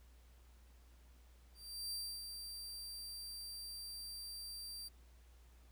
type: tone with ADSR envelope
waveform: sawtooth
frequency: 4700 Hz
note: D8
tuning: 1 cent sharp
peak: -37 dBFS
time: 1.54-4.89 s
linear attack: 380 ms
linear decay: 290 ms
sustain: -6 dB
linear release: 18 ms
effects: added 60 Hz sine -60 dBFS peak until 5.71 s + pink hiss -71 dBFS RMS until 5.71 s